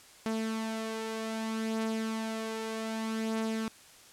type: beating tone pair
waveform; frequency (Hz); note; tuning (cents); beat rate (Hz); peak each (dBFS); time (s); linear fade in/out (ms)
sawtooth; 221.9 / 222.54; A3 / A3; +15 / +20; 0.64; -29 / -35; 0.26-3.68; 0
effects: white hiss -55 dBFS RMS until 4.12 s + low-pass 10000 Hz 12 dB/octave